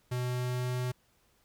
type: tone with pitch glide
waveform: square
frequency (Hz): 124.5 to 125.37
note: B2 to B2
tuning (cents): +14 to +26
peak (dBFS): -31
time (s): 0.11-0.92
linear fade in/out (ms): 10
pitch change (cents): +12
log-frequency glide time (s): 0.26-0.78
effects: pink hiss -69 dBFS RMS until 1.44 s